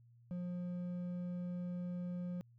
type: tone with hard clipping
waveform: sine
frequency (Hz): 177.7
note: F3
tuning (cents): +30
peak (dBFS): -40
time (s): 0.31-2.41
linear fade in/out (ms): 0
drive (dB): 5
effects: added 118 Hz sine -61 dBFS peak until 2.58 s